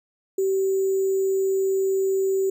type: tone with sample-and-hold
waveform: sine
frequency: 384.7 Hz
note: G4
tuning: 33 cents flat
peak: -19 dBFS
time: 0.38-2.5 s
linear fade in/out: 5 ms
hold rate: 7350 Hz
effects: none